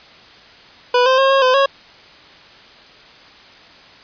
25% pulse tone with pitch steps, 493.1 / 521 / 538 / 543 / 511 / 550 Hz, B4 / C5 / C5 / C#5 / C5 / C#5, -3 / -7 / +48 / -36 / -41 / -14 cents, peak -7 dBFS, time 0.94-1.66 s, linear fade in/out 5 ms, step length 120 ms, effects white hiss -43 dBFS RMS until 4.03 s + resampled to 11025 Hz

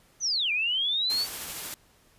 sine linear two-way sweep, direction down then up, 6272 to 2349 to 4609 Hz, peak -24 dBFS, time 0.2-1.27 s, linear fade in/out 50 ms, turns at 0.52 s
white noise with tremolo, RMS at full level -35 dBFS, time 1.1-1.74 s, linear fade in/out 0 ms, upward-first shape triangle, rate 13 Hz, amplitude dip 25%
effects pink hiss -61 dBFS RMS until 2.18 s + resampled to 32000 Hz

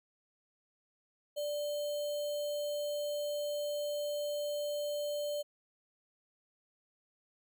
sine tone with sample-and-hold, 587.3 Hz, D5, in tune, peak -33 dBFS, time 1.36-5.43 s, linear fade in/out 20 ms, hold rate 3675 Hz, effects none

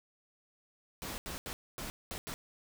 pink noise bursts at uneven times, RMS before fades -41 dBFS, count 6, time 1.02-1.18 / 1.26-1.38 / 1.46-1.53 / 1.78-1.9 / 2.11-2.18 / 2.27-2.34 s, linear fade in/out 0 ms, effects none

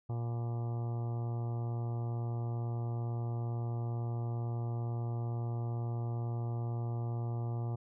harmonic tone with a mistuned harmonic, 117.8 Hz, A#2, 19 cents sharp, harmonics 1 / 2 / 3 / 4 / 5 / 6 / 7 / 8 / 9 / 10, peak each -33 / -49 / -47 / -52 / -55 / -51 / -53 / -59 / -61 / -59 dBFS, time 0.09-7.76 s, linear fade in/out 10 ms, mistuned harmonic 9, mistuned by -44 cents, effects none

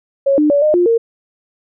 sine tone with pitch steps, 551 / 300.5 / 572 / 610 / 352.8 / 460.2 Hz, C#5 / D4 / D5 / D#5 / F4 / A#4, -11 / +40 / -46 / -34 / +18 / -22 cents, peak -9 dBFS, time 0.26-0.98 s, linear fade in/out 10 ms, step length 120 ms, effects none

